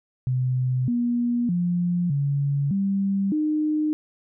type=tone with pitch steps; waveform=sine; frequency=127.5 / 239.9 / 175.7 / 141.3 / 196.4 / 305.6 Hz; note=C3 / A#3 / F3 / C#3 / G3 / D#4; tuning=-44 / +50 / +11 / +34 / +4 / -31 cents; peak=-20 dBFS; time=0.27-3.93 s; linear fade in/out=0 ms; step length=610 ms; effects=none